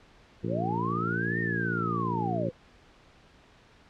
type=harmonic tone; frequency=57.4 Hz; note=A#1; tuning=26 cents flat; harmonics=2 / 3 / 4 / 5 / 6 / 7 / 8; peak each=-34 / -33 / -37 / -40 / -36 / -40 / -42 dBFS; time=0.43-2.5 s; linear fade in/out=10 ms
type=linear two-way sweep; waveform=sine; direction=up then down; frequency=480 to 1853 to 480 Hz; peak=-30 dBFS; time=0.47-2.52 s; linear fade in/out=50 ms; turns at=1.4 s
effects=pink hiss -57 dBFS RMS until 3.89 s + low-pass 4000 Hz 12 dB/octave